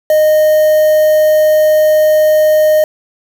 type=tone with quantisation; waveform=triangle; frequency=616 Hz; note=D#5; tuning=17 cents flat; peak=-4 dBFS; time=0.1-2.84 s; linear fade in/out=2 ms; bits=4; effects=none